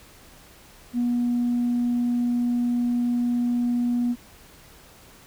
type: tone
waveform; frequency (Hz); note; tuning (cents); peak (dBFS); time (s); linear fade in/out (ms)
sine; 241.7; B3; -37; -19; 0.93-4.16; 50
effects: tanh soft clip ceiling -17 dBFS + pink hiss -50 dBFS RMS until 5.26 s